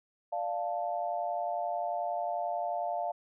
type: chord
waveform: sine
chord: D minor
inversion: none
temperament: equal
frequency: 587.3 / 698.5 / 880 Hz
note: D5 / F5 / A5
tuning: 0 / 0 / 0 cents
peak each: -37 / -32 / -38 dBFS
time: 0.32-3.12 s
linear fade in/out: 10 ms
effects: none